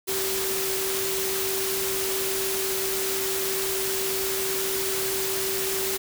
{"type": "tone in noise", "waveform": "sine", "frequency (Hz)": 385.1, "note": "G4", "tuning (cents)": -31, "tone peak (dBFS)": -29, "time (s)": [0.07, 5.98], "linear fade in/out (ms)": 20, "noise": "white", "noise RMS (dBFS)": -28, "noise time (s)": [0.07, 5.98], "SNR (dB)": -4, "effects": []}